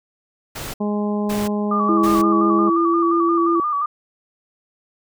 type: noise bursts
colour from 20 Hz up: pink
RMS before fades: -30 dBFS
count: 3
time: 0.55-2.22 s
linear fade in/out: 10 ms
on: 190 ms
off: 550 ms
type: harmonic tone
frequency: 207.7 Hz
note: G#3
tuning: in tune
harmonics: 1 / 2 / 3 / 4 / 5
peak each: -20 / -26 / -30 / -32 / -34 dBFS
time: 0.8-2.7 s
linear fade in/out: 10 ms
type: tone with vibrato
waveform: sine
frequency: 1174.7 Hz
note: D6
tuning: in tune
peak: -18 dBFS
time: 1.71-3.86 s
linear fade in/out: 5 ms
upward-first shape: square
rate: 5.7 Hz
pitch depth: 50 cents each way
type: tone with pitch glide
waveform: sine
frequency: 330 to 337.5 Hz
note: E4 to E4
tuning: +2 to +41 cents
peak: -16 dBFS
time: 1.89-3.6 s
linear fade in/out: 2 ms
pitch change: +39 cents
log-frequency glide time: 2.22-2.97 s
effects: none